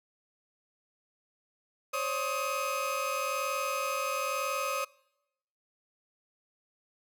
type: tone cluster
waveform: 30% pulse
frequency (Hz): 532 / 573 / 1258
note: C5 / D5 / D#6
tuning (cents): +29 / -43 / +19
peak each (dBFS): -33 / -34 / -30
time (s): 1.93-4.85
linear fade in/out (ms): 10
effects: noise-tail reverb RT60 0.9 s tail -25 dB re dry